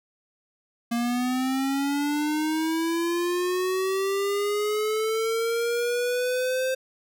square linear sweep, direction up, 233.1 to 523.3 Hz, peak -24 dBFS, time 0.91-6.75 s, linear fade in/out 10 ms, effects none

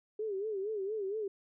sine tone with vibrato, 410 Hz, G#4, 22 cents flat, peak -33 dBFS, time 0.19-1.28 s, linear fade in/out 5 ms, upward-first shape sine, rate 4.3 Hz, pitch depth 130 cents each way, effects none

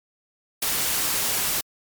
white noise, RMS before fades -24 dBFS, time 0.62-1.61 s, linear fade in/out 5 ms, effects MP3 96 kbps

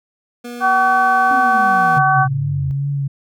25% pulse tone, 241.2 Hz, B3, 41 cents flat, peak -24 dBFS, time 0.44-1.99 s, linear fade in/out 10 ms
harmonic tone, 379.6 Hz, F#4, 44 cents sharp, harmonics 2 / 3 / 4, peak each -14 / -16 / -17 dBFS, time 0.6-2.28 s, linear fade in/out 50 ms
sine exponential sweep, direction down, 276.7 to 82.41 Hz, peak -24 dBFS, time 1.31-2.71 s, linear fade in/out 0 ms
sine tone with vibrato, 139.6 Hz, C#3, 13 cents sharp, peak -17 dBFS, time 1.96-3.08 s, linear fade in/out 10 ms, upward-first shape triangle, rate 2.4 Hz, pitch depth 36 cents each way
effects none

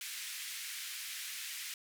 pink band-pass noise, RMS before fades -43 dBFS, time 0.01-1.74 s, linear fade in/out 2 ms, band 1900 to 16000 Hz, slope 24 dB/octave, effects none

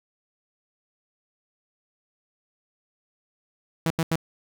sawtooth tone bursts, 163.3 Hz, E3, 16 cents flat, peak -17 dBFS, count 3, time 3.86-4.157 s, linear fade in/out 0 ms, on 43 ms, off 84 ms, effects none

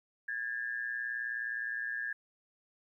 sine tone pair together, 1640.7 / 1760 Hz, G#6 / A6, -22 / 0 cents, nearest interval minor second, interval 122 cents, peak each -36 / -38 dBFS, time 0.28-2.13 s, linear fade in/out 5 ms, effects 12-bit

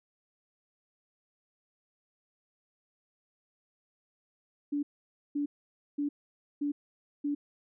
sine tone bursts, 289.2 Hz, D4, 27 cents flat, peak -28 dBFS, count 5, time 4.72-7.35 s, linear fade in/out 10 ms, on 110 ms, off 520 ms, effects none

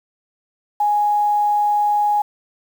sine tone with quantisation, 830.6 Hz, G#5, in tune, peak -14 dBFS, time 0.8-2.22 s, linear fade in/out 5 ms, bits 7, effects none

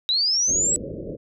sine linear sweep, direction up, 3813 to 7902 Hz, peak -18 dBFS, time 0.09-0.76 s, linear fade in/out 0 ms
white low-pass noise, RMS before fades -33 dBFS, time 0.47-1.17 s, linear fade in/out 20 ms, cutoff 580 Hz, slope 96 dB/octave
effects none

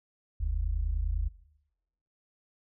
sine tone pair together, 44 / 74 Hz, F1 / D2, +14 / +14 cents, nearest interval major sixth, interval 900 cents, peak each -28 / -30 dBFS, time 0.4-1.29 s, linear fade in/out 10 ms, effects noise-tail reverb RT60 0.9 s tail -22 dB re dry + tanh soft clip ceiling -20 dBFS

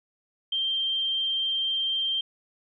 sine tone, 3158 Hz, G7, 12 cents sharp, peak -24 dBFS, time 0.52-2.21 s, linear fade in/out 5 ms, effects none

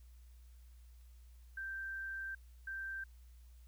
sine tone bursts at uneven times, 1568 Hz, G6, in tune, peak -40 dBFS, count 2, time 1.57-2.35 / 2.67-3.04 s, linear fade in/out 5 ms, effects added 60 Hz sine -55 dBFS peak until 3.67 s + white hiss -73 dBFS RMS until 3.67 s

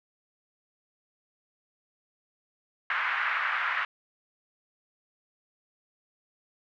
pink band-pass noise, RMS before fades -29 dBFS, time 2.9-3.85 s, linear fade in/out 2 ms, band 1200 to 2100 Hz, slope 24 dB/octave, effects none

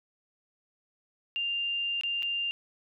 sine tone with dropouts, 2794 Hz, F7, in tune, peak -28 dBFS, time 1.36-2.51 s, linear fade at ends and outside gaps 0 ms, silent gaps 2.011-2.035 / 2.224-2.23 s, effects none

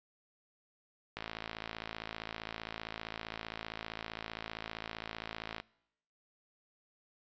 click train, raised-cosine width 0.3 ms, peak -23 dBFS, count 246, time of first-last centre 1.17-5.6 s, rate 55.3 Hz, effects noise-tail reverb RT60 0.8 s tail -23 dB re dry + resampled to 16000 Hz

